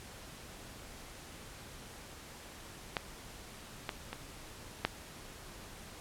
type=clicks; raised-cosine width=0.3 ms; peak=-15 / -18 / -23 / -12 dBFS; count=4; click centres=2.968 / 3.892 / 4.13 / 4.85 s; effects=pink hiss -50 dBFS RMS until 6 s + low-pass 12000 Hz 12 dB/octave